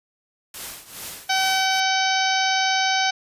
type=noise with tremolo; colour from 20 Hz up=white; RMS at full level=-32 dBFS; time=0.54-1.8 s; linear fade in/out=2 ms; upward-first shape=triangle; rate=2.4 Hz; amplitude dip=85%
type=harmonic tone; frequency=763 Hz; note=G5; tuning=47 cents flat; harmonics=1 / 2 / 3 / 4 / 5 / 6 / 7 / 8; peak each=-22 / -25 / -27 / -28 / -29 / -30 / -30 / -31 dBFS; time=1.29-3.11 s; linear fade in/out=10 ms
effects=resampled to 32000 Hz